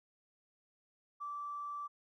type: tone with tanh clipping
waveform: triangle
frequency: 1164 Hz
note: D6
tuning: 16 cents flat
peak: -39 dBFS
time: 1.2-1.88 s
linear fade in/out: 20 ms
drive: 3 dB
effects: none